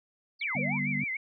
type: exponential two-way sweep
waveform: sine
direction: down then up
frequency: 4978 to 474.6 to 1133 Hz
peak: -36 dBFS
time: 0.39-0.8 s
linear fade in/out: 50 ms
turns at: 0.6 s
type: tone with vibrato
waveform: sine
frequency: 2191 Hz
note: C#7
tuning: 21 cents flat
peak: -30 dBFS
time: 0.41-1.17 s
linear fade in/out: 5 ms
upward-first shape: sine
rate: 6.7 Hz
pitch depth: 130 cents each way
type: chord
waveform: sine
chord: G major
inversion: second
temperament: equal with one note detuned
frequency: 146.83 / 196 / 243.1 Hz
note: D3 / G3 / B3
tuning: 0 / 0 / -27 cents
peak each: -34 dBFS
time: 0.55-1.04 s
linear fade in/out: 5 ms
effects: none